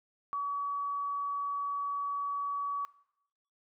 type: tone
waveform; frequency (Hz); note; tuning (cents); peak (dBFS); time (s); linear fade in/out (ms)
sine; 1136; C#6; +42; -31; 0.33-2.85; 0
effects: noise-tail reverb RT60 0.8 s tail -20 dB re dry